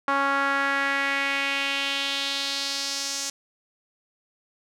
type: tone with band-pass filter sweep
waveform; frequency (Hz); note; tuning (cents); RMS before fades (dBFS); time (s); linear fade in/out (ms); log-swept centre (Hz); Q
sawtooth; 277.2; C#4; 0; -26; 0.08-3.3; 2; 1200 to 6300; 2.5
effects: none